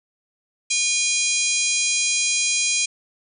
harmonic tone, 810 Hz, G#5, 43 cents flat, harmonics 3 / 4 / 5 / 6 / 7 / 8 / 9 / 10, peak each -25 / -30 / -29 / -29 / -29 / -25 / -28 / -25 dBFS, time 0.7-2.86 s, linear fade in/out 10 ms, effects none

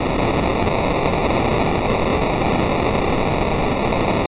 violet noise with sample-and-hold, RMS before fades -18 dBFS, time 0-4.26 s, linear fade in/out 5 ms, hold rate 1575 Hz, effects resampled to 8000 Hz

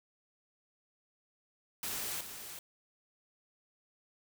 white noise with echo, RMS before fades -38 dBFS, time 1.83-2.21 s, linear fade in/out 2 ms, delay 380 ms, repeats 1, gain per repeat -8 dB, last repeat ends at 2.59 s, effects none

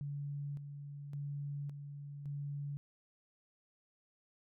sine tone with tremolo, 143.1 Hz, D3, 45 cents flat, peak -38 dBFS, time 0.01-2.77 s, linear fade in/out 0 ms, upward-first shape square, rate 0.89 Hz, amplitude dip 50%, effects none

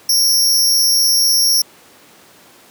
sawtooth tone with amplitude modulation, 5540 Hz, F8, 15 cents flat, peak -4 dBFS, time 0.09-1.62 s, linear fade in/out 5 ms, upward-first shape sine, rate 276 Hz, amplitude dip 100%, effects pink hiss -45 dBFS RMS until 2.7 s + high-pass 200 Hz 12 dB/octave

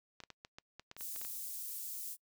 clicks, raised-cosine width 0.2 ms, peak -31 dBFS, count 12, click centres 0.203 / 0.237 / 0.303 / 0.449 / 0.585 / 0.796 / 0.914 / 0.966 / 1.009 / 1.161 / 1.215 / 1.249 s
white high-pass noise, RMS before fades -43 dBFS, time 0.97-2.17 s, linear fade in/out 50 ms, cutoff 8400 Hz, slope 12 dB/octave
effects noise-tail reverb RT60 0.1 s tail -26 dB re dry

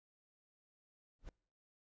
brown noise with exponential growth, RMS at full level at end -40 dBFS, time 1.19-1.29 s, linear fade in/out 1 ms, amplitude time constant 20 ms, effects noise-tail reverb RT60 0.6 s tail -26 dB re dry + resampled to 16000 Hz

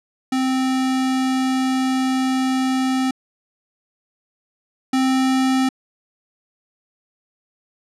square tone pair in turn, 260.8 / 261.9 Hz, C4 / C4, -5 / +2 cents, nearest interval unison, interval 7 cents, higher second, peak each -18 / -16 dBFS, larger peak second, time 0.32-3.11 / 4.93-5.69 s, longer first, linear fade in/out 5 ms, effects low-pass 9000 Hz 12 dB/octave

